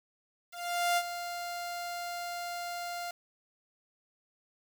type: tone with ADSR envelope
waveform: sawtooth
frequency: 698.5 Hz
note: F5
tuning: in tune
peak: -21 dBFS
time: 0.5-3.11 s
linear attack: 470 ms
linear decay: 52 ms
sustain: -11 dB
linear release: 4 ms
effects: 8-bit